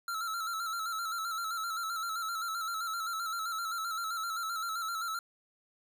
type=tone with vibrato; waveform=square; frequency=1341 Hz; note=E6; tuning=29 cents sharp; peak=-34 dBFS; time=0.08-5.19 s; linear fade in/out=2 ms; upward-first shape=square; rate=7.7 Hz; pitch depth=50 cents each way; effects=none